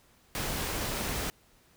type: noise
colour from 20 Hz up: pink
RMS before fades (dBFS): -33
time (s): 0.35-1.3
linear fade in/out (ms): 0
effects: pink hiss -63 dBFS RMS until 1.76 s